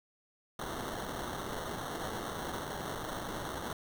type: noise with sample-and-hold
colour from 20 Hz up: white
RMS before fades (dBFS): -39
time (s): 0.59-3.73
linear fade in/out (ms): 2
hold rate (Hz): 2450
effects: none